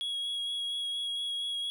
triangle tone with vibrato, 3322 Hz, G#7, in tune, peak -30 dBFS, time 0.01-1.7 s, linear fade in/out 0 ms, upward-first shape sine, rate 4.3 Hz, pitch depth 13 cents each way, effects none

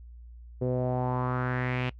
sawtooth tone with low-pass filter sweep, 125.9 Hz, B2, 34 cents sharp, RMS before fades -29 dBFS, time 0.61-1.9 s, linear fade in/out 10 ms, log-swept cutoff 450 to 2800 Hz, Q 3.6, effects noise-tail reverb RT60 0.1 s tail -20 dB re dry + added 59 Hz sine -44 dBFS peak until 1.99 s

